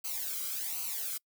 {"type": "noise with flanger", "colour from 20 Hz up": "blue", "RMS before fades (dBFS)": -36, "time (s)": [0.04, 1.18], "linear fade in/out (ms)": 10, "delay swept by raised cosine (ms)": [0.56, 1.14], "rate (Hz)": 1.3, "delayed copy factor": -0.85, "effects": ["noise-tail reverb RT60 0.1 s tail -26 dB re dry"]}